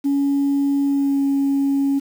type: tone with pitch glide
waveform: sine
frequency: 280 to 276.8 Hz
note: C#4 to C#4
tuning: +18 to -2 cents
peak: -14 dBFS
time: 0.04-2 s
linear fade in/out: 20 ms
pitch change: -20 cents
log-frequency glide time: 0.86-1.22 s
effects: tanh soft clip ceiling -13 dBFS + 7-bit